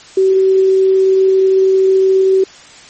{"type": "tone with quantisation", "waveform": "sine", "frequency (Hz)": 381.5, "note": "G4", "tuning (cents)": -47, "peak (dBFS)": -7, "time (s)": [0.17, 2.44], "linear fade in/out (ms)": 5, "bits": 6, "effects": ["white hiss -38 dBFS RMS until 2.89 s", "MP3 32 kbps"]}